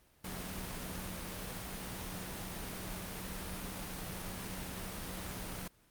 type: tone in noise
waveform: sine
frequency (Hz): 185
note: F#3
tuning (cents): 0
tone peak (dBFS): -47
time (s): 0.24-5.68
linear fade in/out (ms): 5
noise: pink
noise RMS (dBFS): -42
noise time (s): 0.24-5.68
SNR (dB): -8
effects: pink hiss -67 dBFS RMS until 5.9 s + Opus 32 kbps